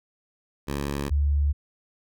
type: tone pair in turn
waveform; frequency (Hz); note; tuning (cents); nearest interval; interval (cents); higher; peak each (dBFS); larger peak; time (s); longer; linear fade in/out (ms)
10% pulse / sine; 70.8 / 72.08; C#2 / D2; +37 / -32; unison; 31; second; -19; neither; 0.67-1.1 / 1.1-1.53; neither; 20
effects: none